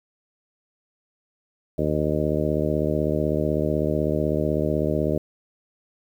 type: harmonic tone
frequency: 76 Hz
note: D#2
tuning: 40 cents flat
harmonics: 1 / 2 / 3 / 4 / 5 / 6 / 7 / 8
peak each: -30 / -27 / -29 / -28 / -28 / -30 / -31 / -28 dBFS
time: 1.78-5.18 s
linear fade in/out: 5 ms
effects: 9-bit